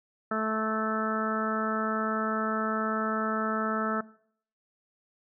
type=harmonic tone; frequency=218.8 Hz; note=A3; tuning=9 cents flat; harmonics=1 / 2 / 3 / 4 / 5 / 6 / 7 / 8; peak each=-32 / -35 / -34 / -42 / -41 / -30 / -40 / -41 dBFS; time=0.31-4.01 s; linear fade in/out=5 ms; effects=noise-tail reverb RT60 0.6 s tail -20 dB re dry